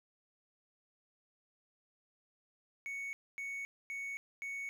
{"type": "tone bursts", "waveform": "triangle", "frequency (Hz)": 2222, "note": "C#7", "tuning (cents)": 4, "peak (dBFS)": -37, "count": 4, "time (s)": [2.86, 4.69], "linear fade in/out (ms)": 0, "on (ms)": 270, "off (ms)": 250, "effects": []}